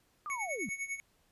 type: linear sweep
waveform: sine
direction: down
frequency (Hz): 1244.5 to 167.3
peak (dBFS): -37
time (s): 0.26-0.69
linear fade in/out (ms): 0
type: tone with tremolo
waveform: square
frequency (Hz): 2217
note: C#7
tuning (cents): 0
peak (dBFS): -34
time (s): 0.3-1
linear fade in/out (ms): 0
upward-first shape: sine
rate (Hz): 10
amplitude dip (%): 80
effects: pink hiss -71 dBFS RMS until 1.31 s + resampled to 32000 Hz